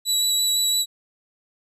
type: tone with vibrato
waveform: 25% pulse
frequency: 3923 Hz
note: B7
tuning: 12 cents flat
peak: -14 dBFS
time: 0.05-0.86 s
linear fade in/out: 50 ms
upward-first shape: square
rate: 5.9 Hz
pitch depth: 9 cents each way
effects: none